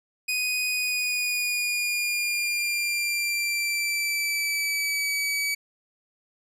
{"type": "tone with pitch glide", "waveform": "sawtooth", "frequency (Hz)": [2489, 2282], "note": ["D#7", "C#7"], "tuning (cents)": [0, 50], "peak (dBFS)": -21, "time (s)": [0.28, 5.55], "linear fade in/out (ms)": 10, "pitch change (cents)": -150, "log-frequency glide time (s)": [0.67, 5.12], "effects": ["resampled to 32000 Hz"]}